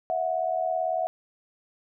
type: tone pair together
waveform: sine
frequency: 650.9 / 729 Hz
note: E5 / F#5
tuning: -22 / -26 cents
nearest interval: major second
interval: 196 cents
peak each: -27 dBFS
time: 0.1-1.07 s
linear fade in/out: 0 ms
effects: none